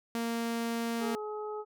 sawtooth tone, 231.7 Hz, A#3, 10 cents flat, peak -27 dBFS, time 0.15-1.15 s, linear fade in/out 0 ms
harmonic tone, 423.9 Hz, G#4, 35 cents sharp, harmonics 1 / 2 / 3, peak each -36 / -42 / -44 dBFS, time 0.99-1.65 s, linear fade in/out 50 ms
effects none

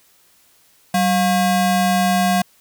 square ring-modulated tone, 450 Hz, A4, 39 cents sharp, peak -12 dBFS, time 0.94-2.42 s, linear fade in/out 5 ms, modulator 260 Hz, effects white hiss -55 dBFS RMS until 2.6 s

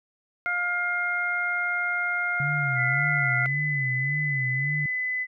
harmonic tone, 707 Hz, F5, 21 cents sharp, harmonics 1 / 2 / 3, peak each -34 / -26 / -28 dBFS, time 0.46-3.46 s, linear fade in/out 0 ms
sine tone with vibrato, 138.59 Hz, C#3, in tune, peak -27 dBFS, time 2.4-4.86 s, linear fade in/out 2 ms, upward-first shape sine, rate 1.8 Hz, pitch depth 140 cents each way
sine tone, 2009 Hz, B6, 29 cents sharp, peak -25 dBFS, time 2.75-5.27 s, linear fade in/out 50 ms
effects none

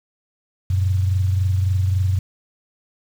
sine tone pair together, 92.8 / 116.42 Hz, F#2 / A#2, +6 / -2 cents, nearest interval major third, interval 392 cents, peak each -16 / -26 dBFS, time 0.7-2.19 s, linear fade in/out 5 ms, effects 7-bit

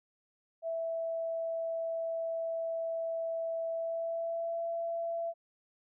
sine tone with pitch glide, 659 to 671.7 Hz, E5 to E5, -1 to +32 cents, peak -32 dBFS, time 0.62-5.34 s, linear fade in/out 50 ms, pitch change +33 cents, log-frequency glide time 3.7-4.64 s, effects none

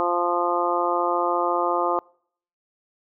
harmonic tone, 174.61 Hz, F3, in tune, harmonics 2 / 3 / 4 / 5 / 6 / 7, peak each -27 / -27 / -27 / -27 / -27 / -27 dBFS, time 0-1.99 s, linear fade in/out 0 ms, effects noise-tail reverb RT60 0.6 s tail -26 dB re dry

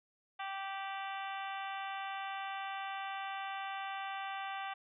harmonic tone with a mistuned harmonic, 390 Hz, G4, 9 cents flat, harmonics 2 / 3 / 4 / 5 / 6 / 7 / 8 / 9, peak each -41 / -45 / -47 / -49 / -51 / -52 / -53 / -54 dBFS, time 0.39-4.74 s, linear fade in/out 10 ms, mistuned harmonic 8, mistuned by -61 cents, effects none

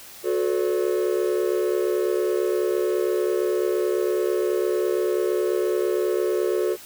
triangle tone cluster, 363.5 / 432.5 / 498.3 / 572 Hz, F#4 / A4 / B4 / D5, -31 / -30 / +15 / -46 cents, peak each -21 / -23 / -28 / -28 dBFS, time 0.23-6.77 s, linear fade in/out 50 ms, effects white hiss -43 dBFS RMS until 6.85 s

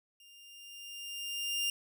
sawtooth tone with level ramp, 2801 Hz, F7, 4 cents sharp, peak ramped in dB -53 to -26 dBFS, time 0.2-1.7 s, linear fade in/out 2 ms, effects none

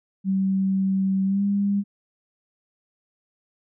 sine tone with pitch glide, 192.1 to 200.8 Hz, G3 to G3, -35 to +42 cents, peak -19 dBFS, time 0.24-1.84 s, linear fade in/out 50 ms, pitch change +77 cents, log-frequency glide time 1.25-1.43 s, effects none

